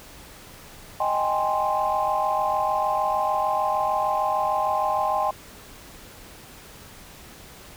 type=chord; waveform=sine; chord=Ab major seventh; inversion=second; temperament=equal; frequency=622.3 / 784 / 830.6 / 1046.5 Hz; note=Eb5 / G5 / Ab5 / C6; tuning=0 / 0 / 0 / 0 cents; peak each=-27 / -25 / -26 / -25 dBFS; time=1-5.31 s; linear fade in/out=5 ms; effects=tanh soft clip ceiling -12 dBFS + pink hiss -45 dBFS RMS until 7.76 s